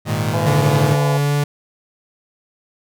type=chord; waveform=sawtooth; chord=Ab suspended second; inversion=none; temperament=equal; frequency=103.83 / 116.54 / 155.56 Hz; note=Ab2 / Bb2 / Eb3; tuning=0 / 0 / 0 cents; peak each=-18 dBFS; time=0.05-0.97 s; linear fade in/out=50 ms
type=harmonic tone; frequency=168.4 Hz; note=E3; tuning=37 cents sharp; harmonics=3 / 4 / 5 / 6; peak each=-24 / -26 / -28 / -30 dBFS; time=0.33-1.18 s; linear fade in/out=5 ms
type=tone with vibrato; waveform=45% pulse; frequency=144.2 Hz; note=D3; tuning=31 cents flat; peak=-15 dBFS; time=0.46-1.44 s; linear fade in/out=5 ms; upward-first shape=sine; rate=2.4 Hz; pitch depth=9 cents each way
effects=none